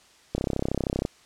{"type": "click train", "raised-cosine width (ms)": 2, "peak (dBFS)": -12, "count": 24, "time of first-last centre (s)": [0.35, 1.051], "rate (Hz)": 32.8, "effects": ["white hiss -56 dBFS RMS until 1.25 s", "low-pass 7000 Hz 12 dB/octave"]}